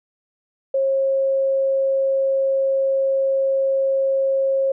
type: tone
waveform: sine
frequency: 540 Hz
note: C#5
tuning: 45 cents flat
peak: -16 dBFS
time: 0.74-4.72 s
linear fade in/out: 5 ms
effects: none